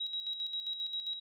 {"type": "tone with tremolo", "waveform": "sine", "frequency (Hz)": 3844, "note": "B7", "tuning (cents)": -48, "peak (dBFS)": -33, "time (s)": [0, 1.2], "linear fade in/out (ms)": 10, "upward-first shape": "square", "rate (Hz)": 7.5, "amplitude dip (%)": 55, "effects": []}